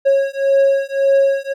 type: beating tone pair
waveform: triangle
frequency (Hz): 547 / 548.8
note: C#5 / C#5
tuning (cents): -23 / -17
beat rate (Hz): 1.8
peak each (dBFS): -13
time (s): 0.05-1.54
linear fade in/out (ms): 20
effects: none